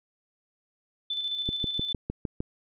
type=tone with tremolo; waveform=sine; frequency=3519 Hz; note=A7; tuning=in tune; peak=-27 dBFS; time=1.1-1.93 s; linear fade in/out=5 ms; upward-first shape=square; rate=14 Hz; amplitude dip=40%
type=click train; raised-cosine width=3 ms; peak=-17 dBFS; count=7; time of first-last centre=1.49-2.405 s; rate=6.56 Hz
effects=none